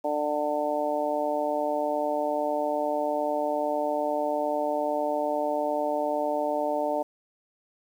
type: harmonic tone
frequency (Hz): 148.8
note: D3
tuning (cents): +23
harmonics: 2 / 3 / 4 / 5 / 6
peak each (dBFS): -33 / -35 / -27 / -32 / -32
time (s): 0.04-7.03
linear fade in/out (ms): 10
effects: 9-bit